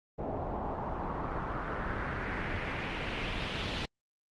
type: noise with low-pass filter sweep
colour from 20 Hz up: pink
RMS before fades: -35 dBFS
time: 0.18-3.86 s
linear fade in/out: 10 ms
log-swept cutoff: 680 to 3700 Hz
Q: 2.2
effects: Opus 32 kbps